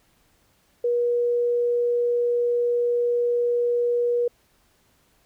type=tone; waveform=sine; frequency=480.4 Hz; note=B4; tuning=48 cents flat; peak=-19 dBFS; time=0.84-4.28 s; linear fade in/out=5 ms; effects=pink hiss -63 dBFS RMS until 5.25 s